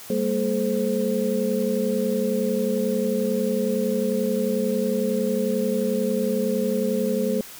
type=tone cluster; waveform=sine; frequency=197.9 / 229 / 429.2 / 521 Hz; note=G3 / A#3 / A4 / C5; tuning=+17 / -31 / -43 / -7 cents; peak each=-26 dBFS; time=0.1-7.41 s; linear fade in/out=2 ms; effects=white hiss -41 dBFS RMS until 7.59 s